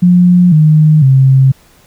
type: tone with pitch steps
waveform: sine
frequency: 178.2 / 154.24 / 133.5 Hz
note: F3 / D#3 / C3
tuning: +35 / -15 / +35 cents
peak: -3 dBFS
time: 0.02-1.52 s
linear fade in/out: 10 ms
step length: 500 ms
effects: pink hiss -46 dBFS RMS until 1.86 s